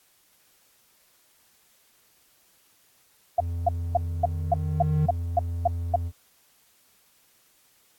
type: tone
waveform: triangle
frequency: 85.3 Hz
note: F2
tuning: 40 cents flat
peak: -25 dBFS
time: 3.38-6.12 s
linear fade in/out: 50 ms
type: tone bursts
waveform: sine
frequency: 698.5 Hz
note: F5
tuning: in tune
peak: -16 dBFS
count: 10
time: 3.38-5.96 s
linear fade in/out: 5 ms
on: 24 ms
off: 260 ms
type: tone with exponential growth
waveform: triangle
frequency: 153 Hz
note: D#3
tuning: 29 cents flat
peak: -17 dBFS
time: 3.45-5.06 s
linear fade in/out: 5 ms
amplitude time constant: 350 ms
effects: white hiss -62 dBFS RMS until 7.98 s + AAC 64 kbps